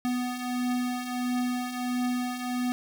square beating tone pair, 246.9 / 248.4 Hz, B3 / B3, 0 / +10 cents, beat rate 1.5 Hz, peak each -35 / -29 dBFS, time 0.05-2.72 s, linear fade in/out 0 ms, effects none

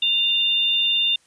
sine tone pair together, 2794 / 3591 Hz, F7 / A7, 0 / +35 cents, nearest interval major third, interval 435 cents, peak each -21 / -19 dBFS, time 0.02-1.16 s, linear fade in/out 5 ms, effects white hiss -59 dBFS RMS until 1.26 s + resampled to 22050 Hz

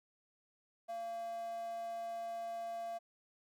square tone with high-pass filter, 228.9 Hz, A#3, 31 cents flat, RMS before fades -42 dBFS, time 0.88-2.99 s, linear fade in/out 20 ms, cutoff 660 Hz, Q 10, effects none

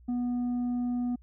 sine tone with tanh clipping, 244.6 Hz, B3, 16 cents flat, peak -28 dBFS, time 0.08-1.16 s, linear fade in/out 10 ms, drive 4 dB, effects added 60 Hz sine -52 dBFS peak until 1.22 s

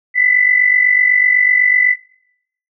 sine tone pair together, 1988 / 2036 Hz, B6 / C7, +11 / -48 cents, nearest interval unison, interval 41 cents, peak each -10 / -15 dBFS, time 0.14-1.96 s, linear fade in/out 50 ms, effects noise-tail reverb RT60 0.8 s tail -25 dB re dry

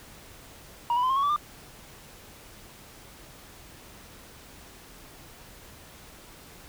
sine tone with pitch steps, 950 / 987.5 / 1026.5 / 1067 / 1109.1 / 1152.8 / 1198.3 Hz, A#5 / B5 / C6 / C6 / C#6 / D6 / D6, +33 / 0 / -33 / +34 / +1 / -33 / +34 cents, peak -19 dBFS, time 0.9-1.362 s, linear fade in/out 2 ms, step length 66 ms, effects tanh soft clip ceiling -21 dBFS + pink hiss -49 dBFS RMS until 6.68 s

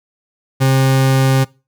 40% pulse tone, 133.3 Hz, C3, 33 cents sharp, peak -9 dBFS, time 0.6-1.45 s, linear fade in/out 20 ms, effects noise-tail reverb RT60 0.3 s tail -23 dB re dry

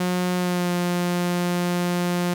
sawtooth tone with pitch glide, 180 to 176.4 Hz, F#3 to F3, -47 to +18 cents, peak -17 dBFS, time 0-2.34 s, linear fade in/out 5 ms, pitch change -35 cents, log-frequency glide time 0.36-0.71 s, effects none

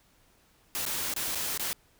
white noise with dropouts, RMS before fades -32 dBFS, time 0.75-1.73 s, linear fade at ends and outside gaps 0 ms, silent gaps 0.853-0.863 / 1.138-1.163 / 1.349-1.355 / 1.576-1.596 s, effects pink hiss -64 dBFS RMS until 1.99 s

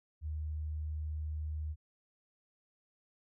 sine tone, 76.8 Hz, D#2, 22 cents flat, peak -35 dBFS, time 0.21-1.76 s, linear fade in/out 50 ms, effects none

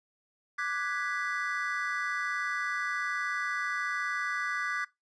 triangle chord, G# half-diminished seventh, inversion second, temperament equal, 1174.7 / 1480 / 1661.2 / 1975.5 Hz, D6 / F#6 / G#6 / B6, 0 / 0 / 0 / 0 cents, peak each -34 dBFS, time 0.58-4.85 s, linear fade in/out 10 ms, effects noise-tail reverb RT60 0.2 s tail -21 dB re dry + resampled to 22050 Hz

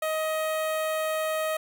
sawtooth tone with notch filter, 629 Hz, D#5, 19 cents sharp, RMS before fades -28 dBFS, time 0.02-1.57 s, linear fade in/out 5 ms, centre 5200 Hz, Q 1.3, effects none

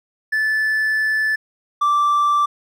triangle tone pair in turn, 1745 / 1170 Hz, A6 / D6, -15 / -7 cents, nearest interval perfect fifth, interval 692 cents, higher first, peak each -14 / -11 dBFS, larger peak second, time 0.32-1.36 / 1.81-2.46 s, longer first, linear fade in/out 10 ms, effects tanh soft clip ceiling -8 dBFS

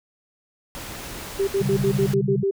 pink noise, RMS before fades -35 dBFS, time 0.75-2.14 s, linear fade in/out 0 ms
sine tone bursts, 392.7 Hz, G4, 3 cents sharp, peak -18 dBFS, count 8, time 1.39-2.511 s, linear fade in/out 10 ms, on 85 ms, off 63 ms
sine chord, C suspended second, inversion none, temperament equal with one note detuned, 130.81 / 144.81 / 196 Hz, C3 / D3 / G3, 0 / -24 / 0 cents, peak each -25 / -26 / -25 dBFS, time 1.6-2.44 s, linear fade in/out 10 ms
effects none

